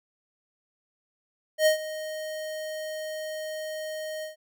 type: tone with ADSR envelope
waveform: square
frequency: 622.3 Hz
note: D#5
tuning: in tune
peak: -17 dBFS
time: 1.58-4.36 s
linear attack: 82 ms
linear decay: 110 ms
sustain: -16 dB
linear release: 130 ms
effects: none